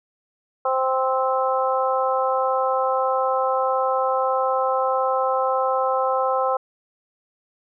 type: harmonic tone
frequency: 261.6 Hz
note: C4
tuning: in tune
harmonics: 2 / 3 / 4 / 5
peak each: -22 / -24 / -25 / -26 dBFS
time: 0.65-6.57 s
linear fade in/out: 5 ms
effects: none